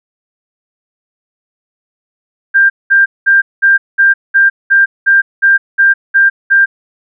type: tone bursts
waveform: sine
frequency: 1589 Hz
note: G6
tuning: 23 cents sharp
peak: -4 dBFS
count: 12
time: 2.54-6.66 s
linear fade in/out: 20 ms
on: 160 ms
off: 200 ms
effects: none